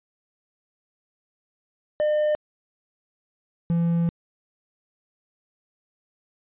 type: tone pair in turn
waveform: triangle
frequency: 604 / 169.1 Hz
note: D5 / E3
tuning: +48 / +44 cents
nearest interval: octave + minor seventh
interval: 2204 cents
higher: first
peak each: -17 dBFS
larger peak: neither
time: 2-2.35 / 3.7-4.09 s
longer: second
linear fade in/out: 0 ms
effects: resampled to 8000 Hz